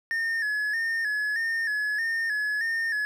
triangle tone with vibrato, 1760 Hz, A6, in tune, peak -23 dBFS, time 0.11-3.05 s, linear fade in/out 0 ms, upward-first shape square, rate 1.6 Hz, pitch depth 61 cents each way, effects none

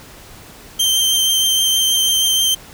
sawtooth tone with vibrato, 3136 Hz, G7, in tune, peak -10 dBFS, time 0.79-2.55 s, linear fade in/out 10 ms, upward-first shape triangle, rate 6.3 Hz, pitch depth 15 cents each way, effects pink hiss -40 dBFS RMS until 2.73 s

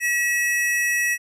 square tone pair together, 1926 / 2587 Hz, B6 / E7, -44 / -33 cents, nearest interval perfect fourth, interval 511 cents, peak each -21 / -26 dBFS, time 0-1.18 s, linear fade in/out 50 ms, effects resampled to 32000 Hz

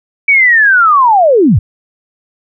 sine linear sweep, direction down, 2300 to 69.3 Hz, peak -4 dBFS, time 0.28-1.59 s, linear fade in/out 5 ms, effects none

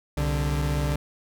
40% pulse tone pair together, 65.41 / 146.84 Hz, C2 / D3, 0 / 0 cents, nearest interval octave + major second, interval 1400 cents, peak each -25 dBFS, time 0.17-0.96 s, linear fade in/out 5 ms, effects none

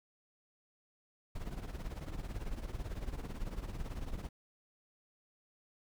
brown noise with tremolo, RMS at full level -37 dBFS, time 1.35-4.29 s, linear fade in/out 5 ms, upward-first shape triangle, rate 18 Hz, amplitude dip 80%, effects none

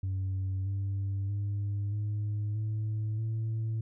sine tone with pitch steps, 95.3 / 98.32 / 101.43 / 104.65 / 107.96 / 111.38 Hz, G2 / G2 / G#2 / G#2 / A2 / A2, -48 / +6 / -40 / +14 / -32 / +22 cents, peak -27 dBFS, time 0.03-3.81 s, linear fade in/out 5 ms, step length 630 ms, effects tanh soft clip ceiling -28 dBFS

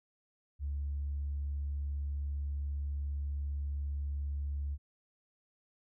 sine tone, 71.3 Hz, C#2, 49 cents sharp, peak -32 dBFS, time 0.59-4.78 s, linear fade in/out 50 ms, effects tanh soft clip ceiling -29 dBFS

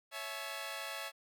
10% pulse chord, A major, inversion first, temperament equal with one note detuned, 554.4 / 659.3 / 858.4 Hz, C#5 / E5 / A5, 0 / 0 / -43 cents, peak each -37 / -35 / -37 dBFS, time 0.11-1.12 s, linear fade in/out 50 ms, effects none

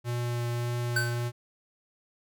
square tone with vibrato, 120 Hz, B2, 49 cents flat, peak -29 dBFS, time 0.04-1.32 s, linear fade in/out 50 ms, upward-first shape triangle, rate 1.7 Hz, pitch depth 11 cents each way
square tone with exponential decay, 1533 Hz, G6, 39 cents flat, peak -23 dBFS, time 0.96-1.29 s, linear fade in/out 5 ms, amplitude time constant 70 ms
effects none

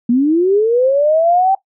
sine linear sweep, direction up, 229.8 to 784 Hz, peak -9 dBFS, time 0.09-1.55 s, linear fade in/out 5 ms, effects noise-tail reverb RT60 0.1 s tail -17 dB re dry

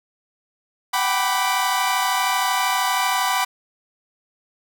sawtooth chord, G major seventh, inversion third, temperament equal with one note detuned, 751.2 / 784 / 987.8 / 1174.7 Hz, F#5 / G5 / B5 / D6, +26 / 0 / 0 / 0 cents, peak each -21 / -24 / -18 / -22 dBFS, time 0.93-3.45 s, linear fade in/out 10 ms, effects none

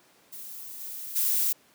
violet noise with level steps, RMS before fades -41 / -38 / -25 dBFS, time 0.32-1.53 s, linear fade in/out 10 ms, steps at 0.79 / 1.15 s, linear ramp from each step 20 ms, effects pink hiss -60 dBFS RMS until 1.74 s + high-pass 200 Hz 12 dB/octave

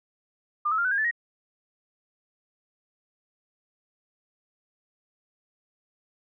sine tone with pitch steps, 1200 / 1293.6 / 1394.5 / 1503.2 / 1620.4 / 1746.8 / 1883 Hz, D6 / E6 / F6 / F#6 / G#6 / A6 / A#6, +37 / -33 / -3 / +27 / -43 / -13 / +17 cents, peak -22 dBFS, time 0.65-1.112 s, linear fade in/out 10 ms, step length 66 ms, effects none

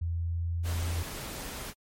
sine tone with pitch glide, 84.1 to 84.93 Hz, E2 to F2, +35 to -48 cents, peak -28 dBFS, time 0.01-1.03 s, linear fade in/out 10 ms, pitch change +17 cents, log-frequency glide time 0.13-0.6 s
pink noise, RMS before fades -39 dBFS, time 0.63-1.74 s, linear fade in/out 50 ms
effects MP3 64 kbps

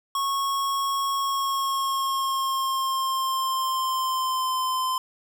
square tone with pitch glide, 1100 to 1032.3 Hz, C#6 to C6, -14 to -24 cents, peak -24 dBFS, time 0.15-4.98 s, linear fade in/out 2 ms, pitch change -110 cents, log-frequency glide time 1.14-4.59 s, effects none

